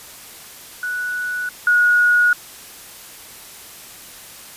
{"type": "tone pair in turn", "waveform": "sine", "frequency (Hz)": [1475, 1450.5], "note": ["F#6", "F#6"], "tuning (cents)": [-6, -35], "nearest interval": "unison", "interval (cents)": 29, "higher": "first", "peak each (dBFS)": [-21, -11], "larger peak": "second", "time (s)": [[0.83, 1.49], [1.67, 2.33]], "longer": "neither", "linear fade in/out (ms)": 2, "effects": ["white hiss -39 dBFS RMS until 4.56 s", "resampled to 32000 Hz"]}